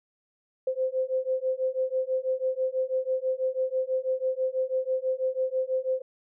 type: beating tone pair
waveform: sine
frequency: 516 / 522.1 Hz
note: C5 / C5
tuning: -24 / -4 cents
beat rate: 6.1 Hz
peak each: -28 dBFS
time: 0.67-6.02 s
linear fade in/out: 5 ms
effects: none